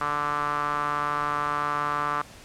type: tone with band-pass filter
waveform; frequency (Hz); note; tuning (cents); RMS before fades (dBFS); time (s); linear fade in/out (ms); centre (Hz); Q
sawtooth; 146.83; D3; 0; -27; 0.01-2.22; 2; 1200; 5.1
effects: pink hiss -47 dBFS RMS until 2.44 s + low-pass 10000 Hz 12 dB/octave